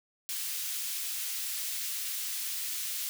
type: high-pass noise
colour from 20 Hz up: white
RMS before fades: -35 dBFS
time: 0.29-3.09 s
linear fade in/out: 0 ms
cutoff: 2400 Hz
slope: 12 dB/octave
effects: none